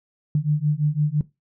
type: beating tone pair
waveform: sine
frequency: 146.7 / 152.6 Hz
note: D3 / D#3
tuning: -2 / -33 cents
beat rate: 5.9 Hz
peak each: -21 dBFS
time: 0.35-1.21 s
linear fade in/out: 2 ms
effects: noise-tail reverb RT60 0.2 s tail -18 dB re dry